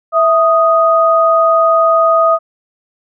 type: tone pair together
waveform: sine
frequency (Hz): 657.3 / 1244.5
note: E5 / D#6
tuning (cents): -5 / 0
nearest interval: major seventh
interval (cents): 1105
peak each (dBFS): -10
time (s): 0.12-2.39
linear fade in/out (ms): 50
effects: none